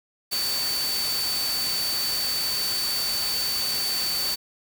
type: tone in noise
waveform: sine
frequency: 4535 Hz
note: C#8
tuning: 39 cents sharp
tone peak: -25 dBFS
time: 0.31-4.36 s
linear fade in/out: 20 ms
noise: white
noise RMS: -30 dBFS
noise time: 0.31-4.36 s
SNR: +2 dB
effects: none